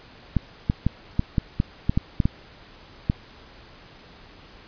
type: clicks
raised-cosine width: 5 ms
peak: -7 dBFS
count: 11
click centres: 0.367 / 0.699 / 0.866 / 1.194 / 1.382 / 1.601 / 1.895 / 1.975 / 2.202 / 2.255 / 3.099 s
effects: pink hiss -48 dBFS RMS until 4.67 s + resampled to 11025 Hz

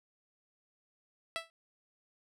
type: tone with exponential decay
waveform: 10% pulse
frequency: 660 Hz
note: E5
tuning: 2 cents sharp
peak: -22 dBFS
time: 1.36-1.5 s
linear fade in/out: 0 ms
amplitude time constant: 30 ms
effects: low-pass 9000 Hz 12 dB/octave

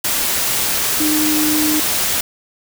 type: tone in noise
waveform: sine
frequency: 305.6 Hz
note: D#4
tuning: 31 cents flat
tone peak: -16 dBFS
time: 1-1.8 s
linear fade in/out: 5 ms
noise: white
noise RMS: -18 dBFS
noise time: 0.04-2.21 s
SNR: -1 dB
effects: none

